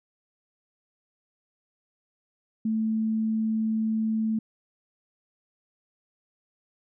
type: tone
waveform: sine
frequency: 220.3 Hz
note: A3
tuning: 2 cents sharp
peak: -23 dBFS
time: 2.65-4.39 s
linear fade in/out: 5 ms
effects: none